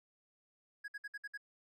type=tone bursts; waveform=triangle; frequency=1661.2 Hz; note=G#6; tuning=in tune; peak=-39 dBFS; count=6; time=0.84-1.376 s; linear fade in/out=10 ms; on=41 ms; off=58 ms; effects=none